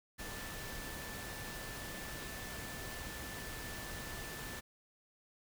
sine tone in noise, 1760 Hz, A6, in tune, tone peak -50 dBFS, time 0.18-4.61 s, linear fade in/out 20 ms, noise pink, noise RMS -45 dBFS, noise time 0.18-4.61 s, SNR -8 dB, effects none

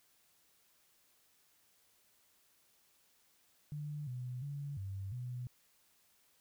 sine tone with pitch steps, 148.3 / 125.1 / 142.6 / 97.2 / 124 Hz, D3 / B2 / C#3 / G2 / B2, +17 / +23 / +49 / -14 / +7 cents, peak -39 dBFS, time 3.72-5.47 s, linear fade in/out 0 ms, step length 350 ms, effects white hiss -71 dBFS RMS until 6.4 s

